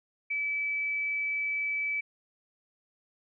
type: tone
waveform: sine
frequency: 2302 Hz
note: D7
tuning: 35 cents flat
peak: -28 dBFS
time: 0.3-2.01 s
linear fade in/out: 10 ms
effects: none